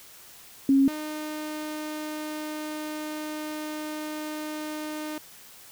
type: tone pair in turn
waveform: sine / sawtooth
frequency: 272.4 / 305.8 Hz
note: C#4 / D#4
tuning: -30 / -30 cents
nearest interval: major second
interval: 200 cents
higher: second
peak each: -16 / -28 dBFS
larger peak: first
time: 0.69-0.88 / 0.88-5.18 s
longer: second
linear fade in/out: 2 ms
effects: white hiss -49 dBFS RMS until 5.71 s